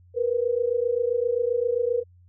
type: tone pair together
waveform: sine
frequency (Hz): 467.1 / 494.7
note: A#4 / B4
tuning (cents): +3 / +3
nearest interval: minor second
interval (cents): 100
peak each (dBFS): -24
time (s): 0.14-2.04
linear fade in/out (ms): 50
effects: added 89 Hz sine -51 dBFS peak until 2.28 s